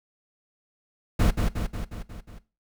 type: noise with echo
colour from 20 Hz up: brown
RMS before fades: -19 dBFS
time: 1.19-1.31 s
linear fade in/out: 10 ms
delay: 180 ms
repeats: 6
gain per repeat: -4 dB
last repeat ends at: 2.39 s
effects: noise-tail reverb RT60 0.3 s tail -17 dB re dry